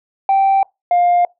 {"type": "tone pair in turn", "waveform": "sine", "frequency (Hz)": [780, 704.5], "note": ["G5", "F5"], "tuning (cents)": [-9, 15], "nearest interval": "major second", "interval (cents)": 176, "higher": "first", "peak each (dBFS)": -8, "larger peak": "neither", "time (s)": [[0.29, 0.63], [0.91, 1.25]], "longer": "neither", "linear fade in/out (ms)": 2, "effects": ["noise-tail reverb RT60 0.2 s tail -25 dB re dry", "tanh soft clip ceiling -8 dBFS"]}